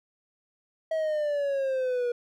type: exponential sweep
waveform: triangle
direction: down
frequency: 646 to 478.2 Hz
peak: -23 dBFS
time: 0.91-2.12 s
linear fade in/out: 5 ms
effects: none